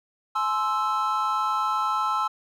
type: chord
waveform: triangle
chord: Ab augmented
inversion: none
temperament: equal with one note detuned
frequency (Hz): 850 / 1046.5 / 1318.5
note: Ab5 / C6 / E6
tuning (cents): +40 / 0 / 0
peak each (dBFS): -27 / -26 / -23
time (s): 0.35-2.28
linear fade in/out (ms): 10
effects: none